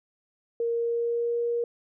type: tone with pitch glide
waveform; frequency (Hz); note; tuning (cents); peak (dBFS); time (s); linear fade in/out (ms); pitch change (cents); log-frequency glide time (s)
sine; 466.2 to 472.4; A#4 to A#4; 0 to +23; -24; 0.6-1.64; 2; +23; 0.7-1.39
effects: none